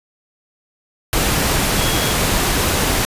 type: tone in noise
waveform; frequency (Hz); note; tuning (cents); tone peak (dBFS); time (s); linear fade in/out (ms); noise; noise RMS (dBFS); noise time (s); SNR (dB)
sine; 3322; G#7; 0; -26; 1.78-2.12; 0; pink; -17; 1.13-3.05; -12
effects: resampled to 32000 Hz